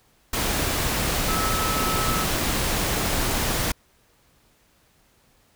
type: tone in noise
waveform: sine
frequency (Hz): 1300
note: E6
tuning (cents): -24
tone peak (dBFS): -27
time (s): 1.28-2.24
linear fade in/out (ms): 5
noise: pink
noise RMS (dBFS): -24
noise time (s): 0.33-3.72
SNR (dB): -6
effects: pink hiss -61 dBFS RMS until 5.55 s